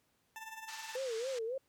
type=tone with tremolo; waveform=20% pulse; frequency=886 Hz; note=A5; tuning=12 cents sharp; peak=-38 dBFS; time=0.36-0.96 s; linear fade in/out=0 ms; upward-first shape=sine; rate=19 Hz; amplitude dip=65%
type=band-pass noise; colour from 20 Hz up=white; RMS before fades=-49 dBFS; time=0.68-1.39 s; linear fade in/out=5 ms; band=930 to 6900 Hz; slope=24 dB/octave
type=tone with vibrato; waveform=sine; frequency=488.6 Hz; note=B4; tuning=19 cents flat; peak=-35 dBFS; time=0.95-1.58 s; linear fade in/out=5 ms; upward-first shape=sine; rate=3.6 Hz; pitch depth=170 cents each way
effects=pink hiss -75 dBFS RMS until 1.68 s + high-pass 80 Hz 12 dB/octave